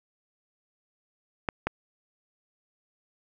clicks, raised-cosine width 0.5 ms, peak -11 dBFS, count 2, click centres 1.488 / 1.67 s, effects none

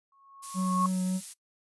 sine tone with exponential growth, 1098 Hz, C#6, 17 cents flat, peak -23 dBFS, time 0.12-0.86 s, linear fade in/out 2 ms, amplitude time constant 160 ms
violet noise, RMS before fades -36 dBFS, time 0.42-1.34 s, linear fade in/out 20 ms
triangle tone with vibrato, 185.3 Hz, F#3, 3 cents sharp, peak -24 dBFS, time 0.54-1.21 s, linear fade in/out 50 ms, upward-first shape triangle, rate 3.6 Hz, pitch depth 12 cents each way
effects noise-tail reverb RT60 0.1 s tail -20 dB re dry + resampled to 24000 Hz

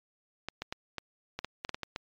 clicks, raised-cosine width 0.2 ms, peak -17 dBFS, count 11, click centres 0.486 / 0.62 / 0.725 / 0.983 / 1.39 / 1.446 / 1.649 / 1.693 / 1.745 / 1.833 / 1.961 s, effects low-pass 5000 Hz 12 dB/octave + MP3 96 kbps

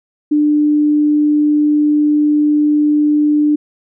sine tone, 298 Hz, D4, 25 cents sharp, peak -9 dBFS, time 0.31-3.56 s, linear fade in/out 10 ms, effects none

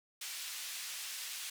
pink band-pass noise, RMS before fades -43 dBFS, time 0.21-1.5 s, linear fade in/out 5 ms, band 2600 to 13000 Hz, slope 12 dB/octave, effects none

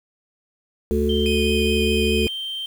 harmonic tone, 73.42 Hz, D2, in tune, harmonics 1 / 3 / 5 / 6, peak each -23 / -23 / -23 / -23 dBFS, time 0.91-2.27 s, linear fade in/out 0 ms
sine tone, 3136 Hz, G7, in tune, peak -26 dBFS, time 1.09-2.66 s, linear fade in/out 5 ms
40% pulse tone with vibrato, 2489 Hz, D#7, in tune, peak -26 dBFS, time 1.26-2.28 s, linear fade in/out 0 ms, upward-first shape sine, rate 4.8 Hz, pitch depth 13 cents each way
effects 7-bit

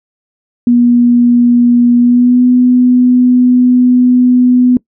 sine tone with pitch glide, 241.1 to 249 Hz, B3 to B3, -41 to +14 cents, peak -4 dBFS, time 0.67-4.77 s, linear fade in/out 2 ms, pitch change +55 cents, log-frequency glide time 1.98-2.44 s, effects noise-tail reverb RT60 0.1 s tail -22 dB re dry

